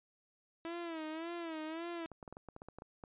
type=tone with vibrato; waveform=sawtooth; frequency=327.1 Hz; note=E4; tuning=13 cents flat; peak=-36 dBFS; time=0.65-2.06 s; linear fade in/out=0 ms; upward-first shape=sine; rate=1.8 Hz; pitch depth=92 cents each way
type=clicks; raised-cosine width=1 ms; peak=-34 dBFS; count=12; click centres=2.117 / 2.228 / 2.278 / 2.326 / 2.369 / 2.487 / 2.564 / 2.619 / 2.686 / 2.786 / 2.821 / 3.038 s
effects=resampled to 8000 Hz